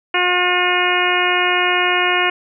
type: harmonic tone with a mistuned harmonic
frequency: 359 Hz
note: F4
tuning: 48 cents sharp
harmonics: 1 / 2 / 3 / 4 / 5 / 6 / 7 / 8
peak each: -22 / -22 / -22 / -22 / -22 / -22 / -22 / -22 dBFS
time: 0.14-2.3 s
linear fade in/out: 5 ms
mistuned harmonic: 7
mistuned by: -25 cents
effects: none